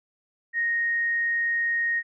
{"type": "tone", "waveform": "sine", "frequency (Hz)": 1864.7, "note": "A#6", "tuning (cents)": 0, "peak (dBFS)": -22, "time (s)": [0.53, 2.03], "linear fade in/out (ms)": 50, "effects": []}